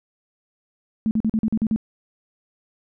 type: tone bursts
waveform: sine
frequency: 219.9 Hz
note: A3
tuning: 1 cent flat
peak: -17 dBFS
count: 8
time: 1.06-1.761 s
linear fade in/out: 0 ms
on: 50 ms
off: 43 ms
effects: none